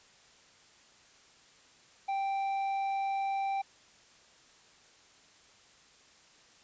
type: tone with tanh clipping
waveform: triangle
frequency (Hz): 784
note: G5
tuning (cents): 0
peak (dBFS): -31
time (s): 2.08-3.62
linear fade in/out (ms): 10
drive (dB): 11
effects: white hiss -60 dBFS RMS until 6.63 s + resampled to 16000 Hz